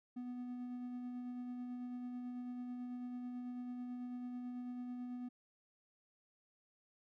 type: tone with tremolo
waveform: triangle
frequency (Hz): 246.9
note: B3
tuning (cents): 0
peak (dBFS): -39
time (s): 0.16-5.29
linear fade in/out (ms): 10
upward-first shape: sine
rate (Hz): 9.1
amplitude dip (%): 25
effects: none